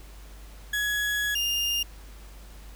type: tone pair in turn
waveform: 35% pulse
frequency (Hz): 1679 / 2816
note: G#6 / F7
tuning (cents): +18 / +14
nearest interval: major sixth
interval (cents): 896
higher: second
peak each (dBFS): -23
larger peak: neither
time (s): 0.73-1.35 / 1.35-1.83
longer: first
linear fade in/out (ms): 5
effects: added 50 Hz sine -43 dBFS peak until 2.75 s + pink hiss -52 dBFS RMS until 2.75 s